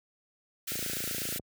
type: high-pass noise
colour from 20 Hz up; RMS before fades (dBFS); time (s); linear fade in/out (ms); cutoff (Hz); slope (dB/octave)
white; -35; 0.67-1.39; 10; 1300; 96
type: click train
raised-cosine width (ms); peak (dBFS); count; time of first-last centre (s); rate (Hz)
2; -26; 20; 0.72-1.396; 28.1
effects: high-pass 80 Hz 12 dB/octave